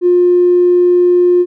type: tone with tanh clipping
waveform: triangle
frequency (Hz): 355.3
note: F4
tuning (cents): +30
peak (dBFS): -6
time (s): 0.01-1.46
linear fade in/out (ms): 50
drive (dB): 4
effects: none